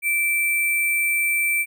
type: tone with sample-and-hold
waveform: sine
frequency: 2335 Hz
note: D7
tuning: 11 cents flat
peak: -18 dBFS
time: 0.02-1.66 s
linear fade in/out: 50 ms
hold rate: 11025 Hz
effects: none